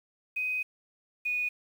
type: tone pair in turn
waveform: sine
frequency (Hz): 2508 / 2475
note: D#7 / D#7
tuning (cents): +13 / -10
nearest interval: unison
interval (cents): 23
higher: first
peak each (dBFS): -28 / -27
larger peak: second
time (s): 0.36-0.63 / 1.25-1.49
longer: first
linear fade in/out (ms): 10
effects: 9-bit